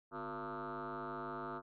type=tone with frequency modulation; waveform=sine; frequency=789 Hz; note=G5; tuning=11 cents sharp; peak=-39 dBFS; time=0.11-1.62 s; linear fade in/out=50 ms; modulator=106 Hz; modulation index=5.6; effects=tanh soft clip ceiling -37 dBFS